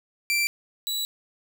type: tone pair in turn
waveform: sawtooth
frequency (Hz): 2349 / 3929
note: D7 / B7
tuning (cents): 0 / -10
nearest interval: major sixth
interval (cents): 890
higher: second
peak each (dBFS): -18 / -23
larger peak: first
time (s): 0.3-0.47 / 0.87-1.05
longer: second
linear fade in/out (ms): 0
effects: none